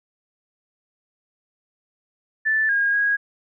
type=tone with pitch steps; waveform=sine; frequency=1757 / 1628 / 1646 Hz; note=A6 / G#6 / G#6; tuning=-3 / -35 / -16 cents; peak=-17 dBFS; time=2.45-3.17 s; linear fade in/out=20 ms; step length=240 ms; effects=none